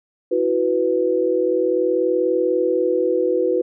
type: chord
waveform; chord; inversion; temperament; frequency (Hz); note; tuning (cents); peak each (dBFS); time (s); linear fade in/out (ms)
sine; E suspended second; none; equal; 329.6 / 370 / 493.9; E4 / F#4 / B4; 0 / 0 / 0; -23 / -20 / -19; 0.31-3.62; 10
effects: none